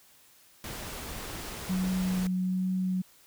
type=noise; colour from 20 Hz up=pink; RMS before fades=-39 dBFS; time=0.64-2.27 s; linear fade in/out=2 ms
type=tone with vibrato; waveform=sine; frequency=185 Hz; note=F#3; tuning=in tune; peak=-26 dBFS; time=1.69-3.02 s; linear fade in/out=10 ms; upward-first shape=triangle; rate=1.2 Hz; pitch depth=12 cents each way
effects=white hiss -59 dBFS RMS until 3.26 s